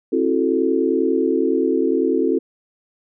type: chord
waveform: sine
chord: F# half-diminished seventh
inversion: second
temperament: equal with one note detuned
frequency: 267.4 / 329.6 / 370 / 440 Hz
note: C4 / E4 / F#4 / A4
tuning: +38 / 0 / 0 / 0 cents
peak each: -21 dBFS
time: 0.12-2.39 s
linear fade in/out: 10 ms
effects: none